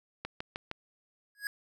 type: click train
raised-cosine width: 0.3 ms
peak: -20 dBFS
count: 4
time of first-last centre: 0.25-0.714 s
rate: 6.47 Hz
type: tone with exponential growth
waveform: square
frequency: 1661.2 Hz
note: G#6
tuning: in tune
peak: -29 dBFS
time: 1.35-1.47 s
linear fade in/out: 1 ms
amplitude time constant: 24 ms
effects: none